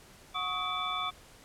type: tone cluster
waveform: sine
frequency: 732 / 1112 / 1265 / 2316 / 3480 Hz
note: F#5 / C#6 / D#6 / D7 / A7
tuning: -19 / +5 / +28 / -25 / -20 cents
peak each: -40 / -36 / -36 / -40 / -36 dBFS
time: 0.34-1.11 s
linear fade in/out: 20 ms
effects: pink hiss -55 dBFS RMS until 1.44 s + low-pass 12000 Hz 12 dB/octave